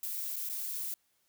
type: noise with dropouts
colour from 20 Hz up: violet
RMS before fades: -37 dBFS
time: 0.03-0.94 s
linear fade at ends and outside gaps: 1 ms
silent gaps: 0.359-0.364 / 0.49-0.497 s
effects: white hiss -74 dBFS RMS until 1.28 s